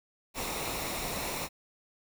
pink noise with comb filter, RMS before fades -35 dBFS, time 0.34-1.49 s, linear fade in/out 50 ms, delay 0.63 ms, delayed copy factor -0.5, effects none

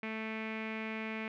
sawtooth tone with low-pass filter, 220 Hz, A3, in tune, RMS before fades -39 dBFS, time 0.03-1.28 s, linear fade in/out 2 ms, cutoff 2300 Hz, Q 5.6, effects none

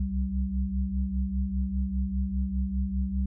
sine tone cluster, 63.2 / 68.2 / 193.2 Hz, B1 / C#2 / G3, +41 / -28 / -25 cents, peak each -30 dBFS, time 0-3.26 s, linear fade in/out 5 ms, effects none

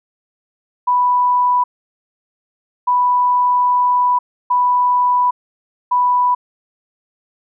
sine tone bursts at uneven times, 987.8 Hz, B5, in tune, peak -11 dBFS, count 4, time 0.87-1.64 / 2.87-4.19 / 4.5-5.31 / 5.91-6.35 s, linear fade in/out 10 ms, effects none

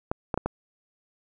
clicks, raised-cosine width 1 ms, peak -12 dBFS, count 4, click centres 0.115 / 0.342 / 0.376 / 0.46 s, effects none

